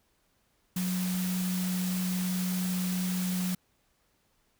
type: tone in noise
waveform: sine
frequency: 183 Hz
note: F#3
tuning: 19 cents flat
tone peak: -28 dBFS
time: 0.76-3.55 s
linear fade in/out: 5 ms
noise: white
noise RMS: -38 dBFS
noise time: 0.76-3.55 s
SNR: +7 dB
effects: pink hiss -71 dBFS RMS until 4.59 s